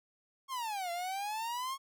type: exponential two-way sweep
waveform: 45% pulse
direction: down then up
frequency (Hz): 1099 to 681 to 1099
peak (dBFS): -35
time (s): 0.48-1.78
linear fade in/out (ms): 50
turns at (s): 0.91
effects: none